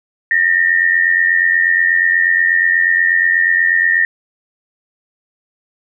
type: tone pair together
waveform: sine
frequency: 1807 / 1895.3 Hz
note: A6 / A#6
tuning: +46 / +28 cents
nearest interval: minor second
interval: 82 cents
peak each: -12 / -14 dBFS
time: 0.31-4.05 s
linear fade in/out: 2 ms
effects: none